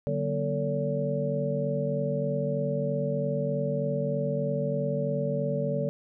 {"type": "tone cluster", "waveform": "sine", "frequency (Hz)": [146.4, 189.6, 238.4, 446.3, 570], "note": ["D3", "F#3", "A#3", "A4", "C#5"], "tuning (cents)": [-5, 43, 39, 25, 48], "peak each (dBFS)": [-30, -35, -35, -33, -30], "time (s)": [0.07, 5.89], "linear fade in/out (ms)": 0, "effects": []}